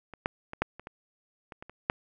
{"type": "clicks", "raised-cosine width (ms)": 0.5, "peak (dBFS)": [-28, -12, -23, -10, -28, -25, -27, -27, -30, -9], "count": 10, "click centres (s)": [0.137, 0.259, 0.534, 0.62, 0.796, 0.871, 1.522, 1.625, 1.696, 1.899], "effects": []}